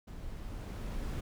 brown noise with level ramp, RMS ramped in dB -45 to -35 dBFS, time 0.07-1.21 s, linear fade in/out 10 ms, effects none

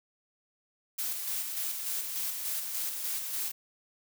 blue noise with tremolo, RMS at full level -33 dBFS, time 0.98-3.52 s, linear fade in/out 10 ms, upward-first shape square, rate 3.4 Hz, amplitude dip 35%, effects none

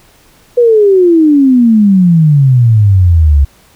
sine exponential sweep, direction down, 493.9 to 68 Hz, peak -3 dBFS, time 0.57-3.45 s, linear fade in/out 10 ms, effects pink hiss -45 dBFS RMS until 3.75 s

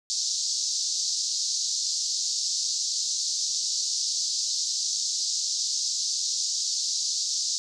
pink band-pass noise, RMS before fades -28 dBFS, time 0.1-7.58 s, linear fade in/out 0 ms, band 4300 to 7000 Hz, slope 48 dB/octave, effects none

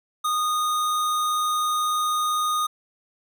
square tone, 1233 Hz, D#6, 16 cents flat, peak -22 dBFS, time 0.24-2.67 s, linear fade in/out 10 ms, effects none

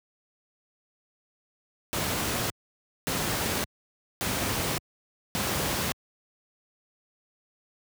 pink noise bursts, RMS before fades -28 dBFS, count 4, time 1.93-5.92 s, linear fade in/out 0 ms, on 570 ms, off 570 ms, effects high-pass 80 Hz 12 dB/octave

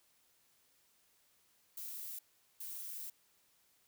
violet noise bursts at uneven times, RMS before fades -45 dBFS, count 2, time 1.77-2.19 / 2.6-3.1 s, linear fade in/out 5 ms, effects white hiss -72 dBFS RMS until 3.87 s

